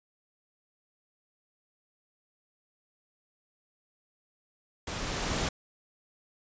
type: noise with level ramp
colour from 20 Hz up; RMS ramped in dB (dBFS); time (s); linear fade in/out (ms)
pink; -36 to -29; 4.87-5.49; 5
effects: resampled to 16000 Hz